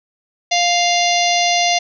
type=harmonic tone with a mistuned harmonic; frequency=698.5 Hz; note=F5; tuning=in tune; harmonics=1 / 3 / 4 / 5 / 6 / 7 / 8 / 9; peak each=-16 / -21 / -22 / -23 / -24 / -24 / -25 / -26 dBFS; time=0.51-1.79 s; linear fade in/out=10 ms; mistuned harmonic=8; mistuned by=+62 cents; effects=none